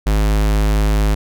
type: tone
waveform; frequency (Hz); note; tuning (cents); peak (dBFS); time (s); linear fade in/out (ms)
square; 52.2; G#1; +10; -13; 0.06-1.15; 10
effects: none